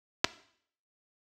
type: clicks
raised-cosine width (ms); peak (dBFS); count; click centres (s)
0.2; -5; 2; 0.244 / 0.247
effects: noise-tail reverb RT60 0.6 s tail -17 dB re dry + high-pass 80 Hz 12 dB/octave